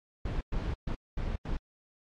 brown noise bursts at uneven times, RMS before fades -32 dBFS, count 5, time 0.25-0.41 / 0.52-0.74 / 0.87-0.95 / 1.17-1.36 / 1.45-1.57 s, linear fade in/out 5 ms, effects low-pass 4000 Hz 12 dB/octave + AAC 64 kbps

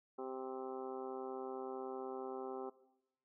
harmonic tone, 130.81 Hz, C3, in tune, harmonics 2 / 3 / 4 / 5 / 6 / 7 / 8 / 9 / 10, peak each -50 / -44 / -50 / -59 / -49 / -61 / -55 / -61 / -56 dBFS, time 0.18-2.7 s, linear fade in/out 10 ms, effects noise-tail reverb RT60 0.9 s tail -18 dB re dry

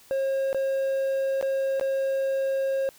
triangle tone with dropouts, 539 Hz, C#5, 49 cents flat, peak -21 dBFS, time 0.11-2.89 s, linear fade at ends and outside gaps 0 ms, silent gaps 0.529-0.546 / 1.412-1.426 / 1.797-1.811 s, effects white hiss -54 dBFS RMS until 2.98 s

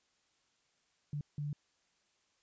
sine tone bursts at uneven times, 146.4 Hz, D3, 5 cents flat, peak -35 dBFS, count 2, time 1.13-1.21 / 1.38-1.53 s, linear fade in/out 2 ms, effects white hiss -75 dBFS RMS until 2.42 s + resampled to 16000 Hz

